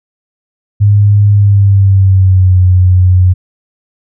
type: tone with pitch glide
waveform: sine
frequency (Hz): 102.6 to 91.41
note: G#2 to F#2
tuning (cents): -21 to -20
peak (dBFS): -3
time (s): 0.8-3.34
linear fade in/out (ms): 20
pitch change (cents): -199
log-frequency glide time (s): 1.31-2.6
effects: none